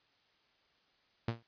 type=tone with exponential decay; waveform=sawtooth; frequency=115.7 Hz; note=A#2; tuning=13 cents flat; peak=-26 dBFS; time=1.28-1.43 s; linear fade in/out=5 ms; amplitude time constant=31 ms; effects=white hiss -71 dBFS RMS until 1.47 s + resampled to 11025 Hz